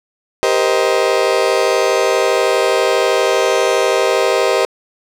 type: chord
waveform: 35% pulse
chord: C minor seventh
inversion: second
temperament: just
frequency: 392.4 / 470.9 / 523.3 / 627.9 Hz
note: G4 / Bb4 / C5 / Eb5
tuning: +2 / +18 / 0 / +16 cents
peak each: -16 dBFS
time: 0.43-4.65 s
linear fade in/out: 0 ms
effects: low-pass 8000 Hz 12 dB/octave + 7-bit

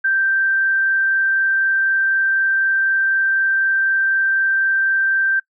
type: tone with frequency modulation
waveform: sine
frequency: 1568 Hz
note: G6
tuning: in tune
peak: -14 dBFS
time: 0.04-5.4 s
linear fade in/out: 10 ms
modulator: 24 Hz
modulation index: 0.24
effects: noise-tail reverb RT60 0.1 s tail -22 dB re dry

